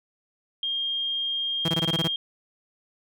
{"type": "tone", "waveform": "sine", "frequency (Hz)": 3218, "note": "G7", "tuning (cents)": 45, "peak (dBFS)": -25, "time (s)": [0.63, 2.16], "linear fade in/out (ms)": 2}
{"type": "tone bursts", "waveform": "sawtooth", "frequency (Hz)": 164.4, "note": "E3", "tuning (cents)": -4, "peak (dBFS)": -19, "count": 8, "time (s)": [1.65, 2.077], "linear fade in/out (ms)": 5, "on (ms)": 35, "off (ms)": 21}
{"effects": []}